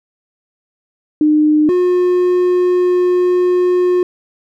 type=tone pair in turn; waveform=sine / triangle; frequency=303.7 / 359.9 Hz; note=D#4 / F#4; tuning=-42 / -48 cents; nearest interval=minor third; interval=294 cents; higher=second; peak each=-8 dBFS; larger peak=neither; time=1.21-1.69 / 1.69-4.03 s; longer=second; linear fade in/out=2 ms; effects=none